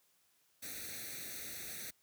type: noise with comb filter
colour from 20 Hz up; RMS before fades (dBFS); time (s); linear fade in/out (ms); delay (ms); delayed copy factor
white; -45; 0.62-1.91; 10; 0.49; +0.9
effects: white hiss -73 dBFS RMS until 2.02 s + high-pass 60 Hz 12 dB/octave